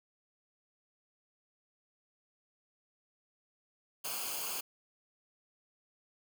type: noise with comb filter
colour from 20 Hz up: white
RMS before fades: -38 dBFS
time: 4.04-4.61 s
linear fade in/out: 10 ms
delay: 0.53 ms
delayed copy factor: -0.75
effects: none